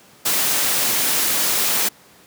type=noise; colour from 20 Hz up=white; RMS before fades=-19 dBFS; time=0.25-1.89 s; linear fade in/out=10 ms; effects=pink hiss -49 dBFS RMS until 2.26 s + high-pass 150 Hz 12 dB/octave